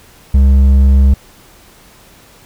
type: tone with hard clipping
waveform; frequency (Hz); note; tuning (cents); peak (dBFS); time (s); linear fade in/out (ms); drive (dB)
sine; 67.8; C#2; -38; -6; 0.34-1.14; 5; 5
effects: pink hiss -43 dBFS RMS until 2.45 s